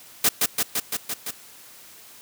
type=noise with echo; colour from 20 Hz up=white; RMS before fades=-18 dBFS; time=0.24-0.29 s; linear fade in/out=5 ms; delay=170 ms; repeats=6; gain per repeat=-2 dB; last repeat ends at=1.31 s; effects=white hiss -47 dBFS RMS until 2.21 s + high-pass 80 Hz 12 dB/octave